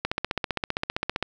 click train, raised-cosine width 0.3 ms, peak -9 dBFS, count 19, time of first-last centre 0.05-1.226 s, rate 15.3 Hz, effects none

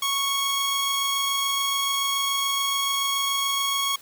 sawtooth tone pair together, 1107 / 3294 Hz, C#6 / G#7, -3 / -15 cents, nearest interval octave + perfect fifth, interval 1888 cents, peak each -22 dBFS, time 0.02-3.96 s, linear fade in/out 5 ms, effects white hiss -49 dBFS RMS until 4.01 s

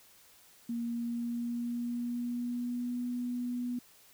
sine tone with pitch glide, 234.7 to 244.7 Hz, A#3 to B3, +12 to -16 cents, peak -32 dBFS, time 0.69-3.79 s, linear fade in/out 5 ms, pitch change +72 cents, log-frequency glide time 0.84-3.03 s, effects white hiss -60 dBFS RMS until 4.13 s

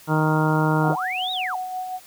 harmonic tone, 155.56 Hz, D#3, in tune, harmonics 1 / 2 / 3 / 4 / 5 / 6 / 7 / 8 / 9, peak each -20 / -24 / -28 / -30 / -30 / -26 / -32 / -33 / -28 dBFS, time 0.07-0.96 s, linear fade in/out 50 ms
sine tone with tremolo, 740 Hz, F#5, in tune, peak -25 dBFS, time 0.81-2 s, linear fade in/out 50 ms, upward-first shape sine, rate 5.4 Hz, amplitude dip 40%
sine linear two-way sweep, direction up then down, 216.2 to 3887 to 689 Hz, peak -25 dBFS, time 0.88-1.56 s, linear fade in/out 5 ms, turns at 1.32 s
effects white hiss -48 dBFS RMS until 2.06 s

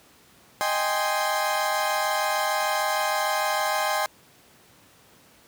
30% pulse chord, Ab major seventh, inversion second, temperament equal, 622.3 / 784 / 830.6 / 1046.5 Hz, Eb5 / G5 / Ab5 / C6, 0 / 0 / 0 / 0 cents, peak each -26 dBFS, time 0.61-4.06 s, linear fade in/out 0 ms, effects pink hiss -55 dBFS RMS until 5.47 s + high-pass 100 Hz 12 dB/octave

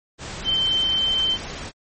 sine tone in noise, 3100 Hz, G7, 20 cents flat, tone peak -18 dBFS, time 0.44-1.38 s, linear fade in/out 50 ms, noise pink, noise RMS -33 dBFS, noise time 0.18-1.72 s, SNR +12 dB, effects MP3 32 kbps

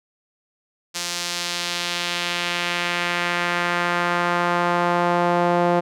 sawtooth tone with band-pass filter sweep, 174.61 Hz, F3, in tune, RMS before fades -22 dBFS, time 0.94-5.81 s, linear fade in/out 20 ms, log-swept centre 5800 to 650 Hz, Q 1.2, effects none

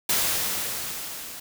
white noise with level ramp, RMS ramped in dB -22 to -39 dBFS, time 0.09-1.4 s, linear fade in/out 5 ms, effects none

